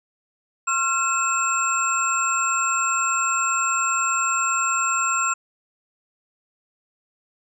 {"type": "tone cluster", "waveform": "sine", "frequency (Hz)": [1075, 1365, 2612, 7430], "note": ["C6", "F6", "E7", "A#8"], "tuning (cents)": [47, -40, -17, -7], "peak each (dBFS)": [-27, -22, -28, -25], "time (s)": [0.67, 5.34], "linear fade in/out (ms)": 10, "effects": []}